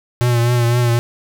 square tone with vibrato, 120 Hz, B2, 49 cents flat, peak -13 dBFS, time 0.21-0.99 s, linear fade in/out 0 ms, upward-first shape triangle, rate 3.9 Hz, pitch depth 48 cents each way, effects none

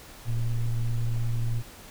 triangle ring-modulated tone, 63.9 Hz, C2, 40 cents flat, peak -17 dBFS, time 0.25-1.63 s, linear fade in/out 50 ms, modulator 52.5 Hz, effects tanh soft clip ceiling -18 dBFS + pink hiss -47 dBFS RMS until 1.9 s

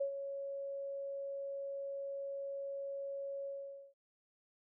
sine tone with ADSR envelope, 554.4 Hz, C#5, in tune, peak -31 dBFS, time 0-3.94 s, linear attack 11 ms, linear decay 94 ms, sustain -8 dB, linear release 480 ms, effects none

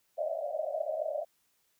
pink band-pass noise, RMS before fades -34 dBFS, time 0.17-1.25 s, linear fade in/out 20 ms, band 590 to 670 Hz, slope 96 dB/octave, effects white hiss -73 dBFS RMS until 1.79 s

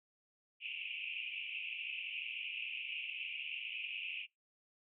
pink band-pass noise, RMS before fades -43 dBFS, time 0.6-4.27 s, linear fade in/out 50 ms, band 2400 to 2900 Hz, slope 96 dB/octave, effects noise-tail reverb RT60 0.2 s tail -25 dB re dry

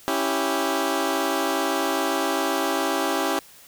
15% pulse chord, C# diminished, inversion none, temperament equal, 277.2 / 329.6 / 392 Hz, C#4 / E4 / G4, 0 / 0 / 0 cents, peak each -20 dBFS, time 0.08-3.39 s, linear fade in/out 0 ms, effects white hiss -49 dBFS RMS until 3.67 s

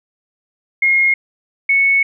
sine tone pair in turn, 2147 / 2210 Hz, C7 / C#7, +44 / -6 cents, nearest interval minor second, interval 50 cents, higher second, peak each -10 dBFS, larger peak neither, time 0.82-1.14 / 1.69-2.03 s, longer second, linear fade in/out 5 ms, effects none

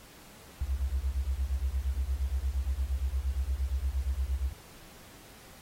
sine beating tone pair, 61.74 / 70.34 Hz, B1 / C#2, 0 / +26 cents, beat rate 8.6 Hz, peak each -31 / -31 dBFS, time 0.61-4.53 s, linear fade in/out 5 ms, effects pink hiss -53 dBFS RMS until 5.61 s + AAC 48 kbps

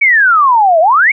sine exponential two-way sweep, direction down then up, 2301 to 622 to 2301 Hz, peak -5 dBFS, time 0.01-1.12 s, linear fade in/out 10 ms, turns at 0.8 s, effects none

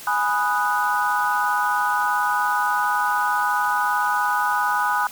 sine chord, G# minor seventh, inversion none, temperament equal, 830.6 / 987.8 / 1244.5 / 1480 Hz, G#5 / B5 / D#6 / F#6, 0 / 0 / 0 / 0 cents, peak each -24 dBFS, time 0.07-5.07 s, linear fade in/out 2 ms, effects white hiss -39 dBFS RMS until 5.11 s

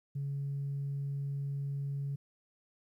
sine tone, 140 Hz, C#3, 18 cents sharp, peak -32 dBFS, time 0.15-2.16 s, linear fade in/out 10 ms, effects tanh soft clip ceiling -30 dBFS + 12-bit

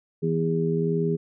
harmonic tone, 81.6 Hz, E2, 17 cents flat, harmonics 2 / 3 / 4 / 5, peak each -24 / -31 / -35 / -25 dBFS, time 0.22-1.17 s, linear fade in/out 20 ms, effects none

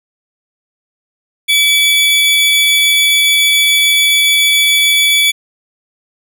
45% pulse tone pair together, 2293 / 3436 Hz, D7 / A7, -42 / -42 cents, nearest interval perfect fifth, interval 700 cents, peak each -11 dBFS, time 1.48-5.32 s, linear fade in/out 20 ms, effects none

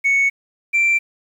sine tone pair in turn, 2217 / 2351 Hz, C#7 / D7, 0 / +1 cents, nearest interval minor second, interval 101 cents, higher second, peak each -11 dBFS, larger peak neither, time 0.04-0.3 / 0.73-0.99 s, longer neither, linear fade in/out 20 ms, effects tanh soft clip ceiling -11 dBFS + 8-bit

